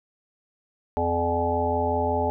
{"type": "harmonic tone", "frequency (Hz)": 85.3, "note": "F2", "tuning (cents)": -40, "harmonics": [1, 3, 5, 7, 9, 10], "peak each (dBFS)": [-29, -31, -28, -28, -30, -27], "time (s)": [0.97, 2.3], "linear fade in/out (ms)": 0, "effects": []}